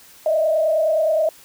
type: tone with frequency modulation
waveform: sine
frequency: 631 Hz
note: D#5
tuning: 24 cents sharp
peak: -15 dBFS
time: 0.26-1.29 s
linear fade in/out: 2 ms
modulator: 29.5 Hz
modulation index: 1
effects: white hiss -47 dBFS RMS until 1.44 s